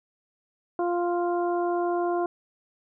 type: harmonic tone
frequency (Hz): 349.2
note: F4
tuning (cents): 0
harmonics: 1 / 2 / 3 / 4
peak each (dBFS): -25 / -28 / -34 / -40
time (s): 0.79-2.26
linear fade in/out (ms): 2
effects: none